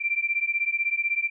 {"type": "beating tone pair", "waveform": "sine", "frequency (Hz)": [2349, 2365], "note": ["D7", "D7"], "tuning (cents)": [0, 12], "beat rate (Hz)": 16, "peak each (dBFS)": -26, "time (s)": [0, 1.3], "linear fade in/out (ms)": 20, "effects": []}